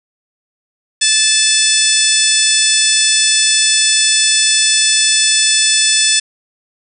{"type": "harmonic tone with a mistuned harmonic", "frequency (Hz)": 874, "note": "A5", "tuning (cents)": -12, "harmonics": [2, 3, 4, 5, 6, 7, 8, 9, 10], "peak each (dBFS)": [-21, -20, -16, -22, -16, -21, -22, -17, -17], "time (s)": [1.01, 6.2], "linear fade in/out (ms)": 10, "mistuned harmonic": 7, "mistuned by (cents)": -37, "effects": []}